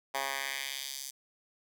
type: tone with high-pass filter sweep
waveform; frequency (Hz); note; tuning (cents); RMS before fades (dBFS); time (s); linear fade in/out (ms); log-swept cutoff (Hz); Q
10% pulse; 136.6; C#3; -25; -37; 0.14-1.11; 10; 880 to 6300; 1.3
effects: none